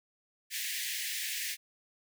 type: high-pass noise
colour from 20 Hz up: pink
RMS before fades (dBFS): -36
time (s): 0.5-1.57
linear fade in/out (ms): 50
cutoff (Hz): 1700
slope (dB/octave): 96
effects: none